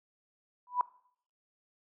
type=tone with exponential growth; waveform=sine; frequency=987.8 Hz; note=B5; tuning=in tune; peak=-21 dBFS; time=0.67-0.81 s; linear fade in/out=1 ms; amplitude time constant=30 ms; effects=noise-tail reverb RT60 0.6 s tail -20 dB re dry